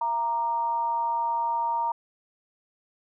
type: tone with amplitude modulation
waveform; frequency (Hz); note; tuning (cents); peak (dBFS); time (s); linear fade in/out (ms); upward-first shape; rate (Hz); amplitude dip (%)
sine; 932.3; A#5; 0; -21; 0.01-1.92; 5; sine; 256; 55
effects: none